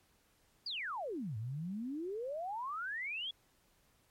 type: exponential two-way sweep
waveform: sine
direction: down then up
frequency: 4978 to 103.6 to 3418 Hz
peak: -37 dBFS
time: 0.66-3.31 s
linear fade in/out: 5 ms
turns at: 1.37 s
effects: pink hiss -71 dBFS RMS until 4.1 s + MP3 64 kbps